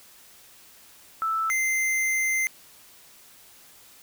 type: tone pair in turn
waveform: sine / square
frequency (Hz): 1318.5 / 2079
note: E6 / C7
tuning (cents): 0 / -12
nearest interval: minor sixth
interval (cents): 788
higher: second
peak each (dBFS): -23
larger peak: neither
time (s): 1.22-1.5 / 1.5-2.47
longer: second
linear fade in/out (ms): 0
effects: white hiss -52 dBFS RMS until 4.02 s